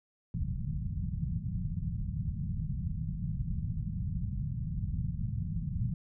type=low-pass noise; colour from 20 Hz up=white; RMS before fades=-34 dBFS; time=0.34-5.94 s; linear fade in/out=2 ms; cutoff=180 Hz; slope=48 dB/octave; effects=none